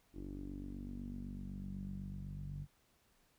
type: tone with low-pass filter sweep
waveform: sawtooth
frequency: 48 Hz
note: G1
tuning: 36 cents flat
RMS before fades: -45 dBFS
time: 0.13-2.67 s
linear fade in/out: 50 ms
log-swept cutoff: 320 to 150 Hz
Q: 6.6
effects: pink hiss -73 dBFS RMS until 3.38 s